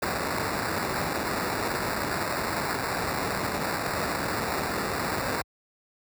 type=noise with sample-and-hold; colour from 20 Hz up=blue; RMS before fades=-29 dBFS; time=0.02-5.42 s; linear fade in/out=5 ms; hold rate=3150 Hz; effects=high-pass 60 Hz 12 dB/octave